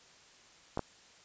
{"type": "clicks", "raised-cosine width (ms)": 1, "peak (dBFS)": -19, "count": 2, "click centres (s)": [0.774, 0.793], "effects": ["white hiss -59 dBFS RMS until 1.24 s", "resampled to 16000 Hz"]}